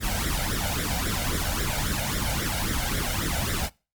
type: noise with flanger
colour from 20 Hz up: pink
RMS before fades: -27 dBFS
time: 0-3.7 s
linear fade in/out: 50 ms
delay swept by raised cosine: 0.54 to 1.39 ms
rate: 3.7 Hz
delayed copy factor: +0.8
effects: noise-tail reverb RT60 0.3 s tail -23 dB re dry + Opus 48 kbps